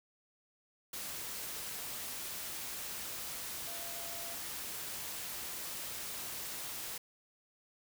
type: tone in noise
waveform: sine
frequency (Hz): 680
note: F5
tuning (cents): -46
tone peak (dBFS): -50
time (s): 3.67-4.35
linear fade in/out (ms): 5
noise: white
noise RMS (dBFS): -42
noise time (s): 0.93-6.98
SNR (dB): -11
effects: none